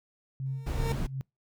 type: tone with tremolo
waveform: sine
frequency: 133.8 Hz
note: C3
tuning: 39 cents sharp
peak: -29 dBFS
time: 0.4-1.21 s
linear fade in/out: 0 ms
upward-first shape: sine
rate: 2.7 Hz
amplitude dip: 80%
type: tone with exponential growth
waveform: 30% pulse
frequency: 457.6 Hz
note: A#4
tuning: 32 cents flat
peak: -27 dBFS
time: 0.46-0.92 s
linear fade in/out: 0 ms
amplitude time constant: 99 ms
type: noise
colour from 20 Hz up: brown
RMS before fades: -31 dBFS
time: 0.66-1.07 s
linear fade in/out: 10 ms
effects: noise-tail reverb RT60 0.2 s tail -26 dB re dry